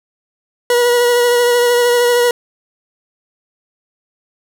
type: tone with vibrato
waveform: 40% pulse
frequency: 483.3 Hz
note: B4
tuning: 38 cents flat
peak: -9 dBFS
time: 0.7-2.31 s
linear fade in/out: 2 ms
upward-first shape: sine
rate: 13 Hz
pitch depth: 19 cents each way
effects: none